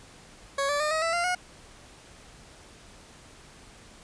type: tone with pitch steps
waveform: 20% pulse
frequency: 554.4 / 579.6 / 606 / 633.5 / 662.4 / 692.5 / 724 Hz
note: C#5 / D5 / D#5 / D#5 / E5 / F5 / F#5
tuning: 0 / -23 / -46 / +31 / +8 / -15 / -38 cents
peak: -20 dBFS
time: 0.58-1.35 s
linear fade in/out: 5 ms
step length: 110 ms
effects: pink hiss -51 dBFS RMS until 4.03 s + resampled to 22050 Hz